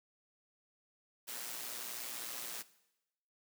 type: noise with amplitude modulation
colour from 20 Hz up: white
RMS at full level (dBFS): -41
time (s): 1.27-2.63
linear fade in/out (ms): 20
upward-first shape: sine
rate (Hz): 119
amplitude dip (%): 50
effects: noise-tail reverb RT60 0.9 s tail -18 dB re dry + high-pass 200 Hz 12 dB/octave